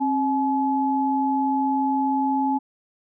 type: tone pair together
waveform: sine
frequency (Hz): 268.3 / 853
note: C4 / G#5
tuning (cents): +44 / +46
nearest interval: octave + minor sixth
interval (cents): 2002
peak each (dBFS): -22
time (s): 0-2.59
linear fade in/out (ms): 20
effects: none